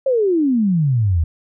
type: exponential sweep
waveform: sine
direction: down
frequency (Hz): 553 to 76.1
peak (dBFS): -13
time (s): 0.06-1.24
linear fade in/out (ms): 5
effects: none